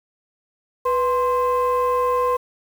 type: tone pair together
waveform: sine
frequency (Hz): 493.9 / 1046.5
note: B4 / C6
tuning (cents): 0 / 0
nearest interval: octave + minor second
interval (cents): 1300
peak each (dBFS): -18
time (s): 0.85-2.37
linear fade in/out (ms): 10
effects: tanh soft clip ceiling -13 dBFS + 7-bit